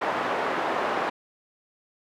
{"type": "band-pass noise", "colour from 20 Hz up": "pink", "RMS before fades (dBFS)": -27, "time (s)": [0.01, 1.1], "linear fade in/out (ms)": 10, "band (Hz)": [510, 1400], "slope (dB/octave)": 12, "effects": []}